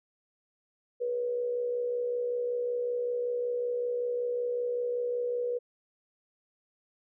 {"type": "tone with amplitude modulation", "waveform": "sine", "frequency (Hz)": 485.9, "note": "B4", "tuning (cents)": -28, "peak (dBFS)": -26, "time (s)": [1, 5.59], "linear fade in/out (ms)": 20, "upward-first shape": "sine", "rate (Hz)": 65.3, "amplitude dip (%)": 45, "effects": []}